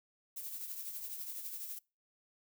violet noise with tremolo, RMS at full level -41 dBFS, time 0.36-1.79 s, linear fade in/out 10 ms, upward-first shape triangle, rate 12 Hz, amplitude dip 55%, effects noise-tail reverb RT60 0.3 s tail -25 dB re dry

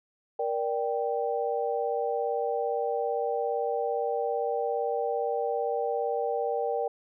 sine chord, G minor, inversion first, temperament just, 470.4 / 588 / 784 Hz, Bb4 / D5 / G5, +16 / +2 / 0 cents, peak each -29 / -32 / -31 dBFS, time 0.39-6.88 s, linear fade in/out 5 ms, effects none

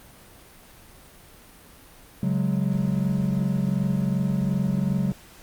triangle chord, C# suspended fourth, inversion none, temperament equal, 138.59 / 185 / 207.7 Hz, C#3 / F#3 / G#3, 0 / 0 / 0 cents, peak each -24 / -22 / -26 dBFS, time 2.23-5.12 s, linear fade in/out 2 ms, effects pink hiss -49 dBFS RMS until 5.42 s + Opus 32 kbps

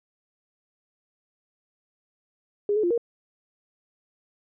sine tone with pitch steps, 410.8 / 428.8 / 348.6 / 469.2 Hz, G#4 / A4 / F4 / A#4, -19 / -45 / -3 / +11 cents, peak -20 dBFS, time 2.69-2.978 s, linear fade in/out 2 ms, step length 72 ms, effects none

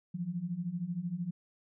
sine beating tone pair, 166.4 / 179.4 Hz, E3 / F3, +17 / +47 cents, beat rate 13 Hz, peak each -38 / -35 dBFS, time 0.14-1.31 s, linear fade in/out 10 ms, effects none

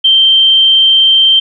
sine tone, 3136 Hz, G7, in tune, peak -4 dBFS, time 0.04-1.4 s, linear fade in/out 10 ms, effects none

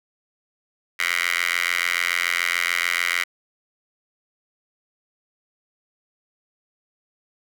10% pulse tone with high-pass filter, 86.9 Hz, F2, 8 cents flat, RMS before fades -23 dBFS, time 0.99-3.24 s, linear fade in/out 10 ms, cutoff 1900 Hz, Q 4.5, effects none

